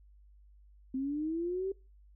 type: linear sweep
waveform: sine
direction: up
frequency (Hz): 258 to 392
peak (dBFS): -31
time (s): 0.94-1.72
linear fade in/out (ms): 5
effects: noise-tail reverb RT60 0.3 s tail -23 dB re dry + added 50 Hz sine -56 dBFS peak until 2.15 s